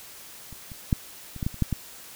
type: clicks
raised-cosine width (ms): 5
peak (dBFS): -30 / -28 / -8 / -26 / -16 / -13 / -28 / -9 / -13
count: 9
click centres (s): 0.527 / 0.718 / 0.928 / 1.363 / 1.428 / 1.465 / 1.543 / 1.623 / 1.727
effects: white hiss -45 dBFS RMS until 2.15 s